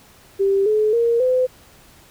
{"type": "tone with pitch steps", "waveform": "sine", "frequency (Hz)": [392.6, 428.1, 466.9, 509.1], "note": ["G4", "A4", "A#4", "C5"], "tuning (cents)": [3, -47, 3, -47], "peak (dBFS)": -14, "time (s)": [0.39, 1.47], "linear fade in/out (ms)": 20, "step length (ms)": 270, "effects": ["pink hiss -49 dBFS RMS until 2.1 s"]}